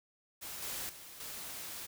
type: noise with level steps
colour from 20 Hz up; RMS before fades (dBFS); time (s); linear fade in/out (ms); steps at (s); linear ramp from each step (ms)
white; -44 / -40 / -51 / -44; 0.41-1.87; 20; 0.62 / 0.89 / 1.2; 5
effects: none